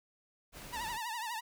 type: noise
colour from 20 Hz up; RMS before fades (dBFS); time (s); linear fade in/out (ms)
pink; -48; 0.52-0.99; 50
type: tone with vibrato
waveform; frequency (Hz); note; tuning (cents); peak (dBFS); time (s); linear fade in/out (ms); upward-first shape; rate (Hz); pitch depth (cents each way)
sawtooth; 920; A#5; -23; -33; 0.72-1.41; 20; triangle; 12; 130
effects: none

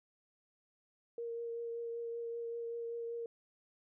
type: tone with vibrato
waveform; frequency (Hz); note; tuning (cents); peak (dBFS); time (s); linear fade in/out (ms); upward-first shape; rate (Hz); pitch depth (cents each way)
sine; 466.2; A#4; 0; -38; 1.18-3.26; 2; triangle; 5.2; 15
effects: none

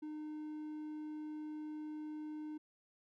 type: tone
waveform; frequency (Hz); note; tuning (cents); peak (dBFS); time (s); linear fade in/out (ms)
triangle; 305.2; D#4; -33; -40; 0.02-2.58; 10
effects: none

